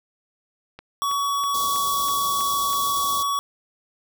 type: click train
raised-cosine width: 0.3 ms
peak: -23 dBFS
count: 7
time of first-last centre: 0.79-2.732 s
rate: 3.09 Hz
type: tone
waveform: square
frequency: 1127 Hz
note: C#6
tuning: 28 cents sharp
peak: -22 dBFS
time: 1.02-3.39 s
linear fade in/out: 0 ms
type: band-stop noise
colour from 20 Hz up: white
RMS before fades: -30 dBFS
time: 1.54-3.23 s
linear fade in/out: 5 ms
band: 1200 to 3400 Hz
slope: 96 dB/octave
effects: none